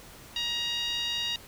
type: tone with band-pass filter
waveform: 10% pulse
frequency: 945 Hz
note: A#5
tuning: 23 cents sharp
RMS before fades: -31 dBFS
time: 0.36-1.36 s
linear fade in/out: 2 ms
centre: 3400 Hz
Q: 3.3
effects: pink hiss -49 dBFS RMS until 1.47 s